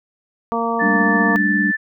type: harmonic tone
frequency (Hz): 230.9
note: A#3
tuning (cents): -16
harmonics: 1 / 2 / 3 / 4 / 5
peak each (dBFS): -24 / -24 / -24 / -24 / -24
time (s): 0.52-1.36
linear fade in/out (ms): 0
type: tone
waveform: sine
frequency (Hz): 1760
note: A6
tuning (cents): 0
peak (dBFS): -17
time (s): 0.79-1.77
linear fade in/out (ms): 20
type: chord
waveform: sine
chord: G suspended second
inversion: none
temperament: equal with one note detuned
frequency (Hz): 196 / 216.1 / 293.7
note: G3 / A3 / D4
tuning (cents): 0 / -31 / 0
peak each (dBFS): -20 / -23 / -21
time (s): 0.81-1.72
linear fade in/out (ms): 20
effects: none